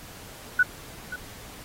sine tone with echo, 1480 Hz, F#6, in tune, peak -15 dBFS, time 0.59-0.63 s, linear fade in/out 5 ms, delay 530 ms, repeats 1, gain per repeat -15 dB, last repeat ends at 1.16 s, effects pink hiss -45 dBFS RMS until 1.64 s + AAC 48 kbps

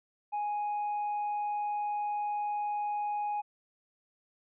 sine tone with hard clipping, 830.6 Hz, G#5, in tune, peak -31 dBFS, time 0.32-3.42 s, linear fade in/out 20 ms, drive 2 dB, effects resampled to 8000 Hz

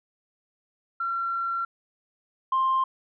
sine tone pair in turn, 1364 / 1053.1 Hz, F6 / C6, -41 / +11 cents, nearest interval major third, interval 448 cents, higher first, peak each -25 / -19 dBFS, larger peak second, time 1-1.65 / 2.52-2.84 s, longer first, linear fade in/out 5 ms, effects tanh soft clip ceiling -17 dBFS

